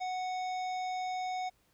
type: harmonic tone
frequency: 739 Hz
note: F#5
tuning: 2 cents flat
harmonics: 1 / 3 / 5 / 7 / 9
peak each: -33 / -45 / -50 / -53 / -56 dBFS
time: 0-1.5 s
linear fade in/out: 20 ms
effects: pink hiss -71 dBFS RMS until 1.73 s